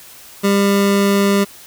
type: tone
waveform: 25% pulse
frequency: 199.7 Hz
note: G3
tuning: 32 cents sharp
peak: -8 dBFS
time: 0.43-1.45 s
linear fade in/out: 20 ms
effects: white hiss -40 dBFS RMS until 1.66 s